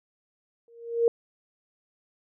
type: tone with exponential growth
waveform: sine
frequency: 466.2 Hz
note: A#4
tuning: in tune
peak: -15 dBFS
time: 0.68-1.08 s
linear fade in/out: 1 ms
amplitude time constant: 86 ms
effects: none